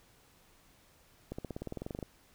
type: accelerating click train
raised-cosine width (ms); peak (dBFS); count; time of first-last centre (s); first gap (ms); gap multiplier
2; -25; 15; 1.32-2.027; 65; 0.96
effects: pink hiss -64 dBFS RMS until 2.34 s